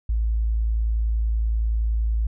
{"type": "tone", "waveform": "sine", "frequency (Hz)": 55.3, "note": "A1", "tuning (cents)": 9, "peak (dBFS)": -19, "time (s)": [0.09, 2.27], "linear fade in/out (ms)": 5, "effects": []}